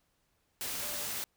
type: tone in noise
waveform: sine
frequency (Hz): 587.3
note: D5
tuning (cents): 0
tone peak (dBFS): -48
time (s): 0.82-1.05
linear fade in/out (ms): 0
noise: white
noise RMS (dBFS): -37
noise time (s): 0.61-1.24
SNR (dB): -14
effects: pink hiss -75 dBFS RMS until 1.36 s